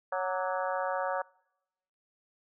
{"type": "harmonic tone with a mistuned harmonic", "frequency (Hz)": 185, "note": "F#3", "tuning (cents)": 0, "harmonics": [3, 4, 5, 6, 7, 8, 9], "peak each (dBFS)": [-33, -35, -37, -39, -40, -41, -42], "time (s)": [0.12, 1.22], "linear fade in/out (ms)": 5, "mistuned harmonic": 6, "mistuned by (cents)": 70, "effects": ["noise-tail reverb RT60 0.9 s tail -25 dB re dry"]}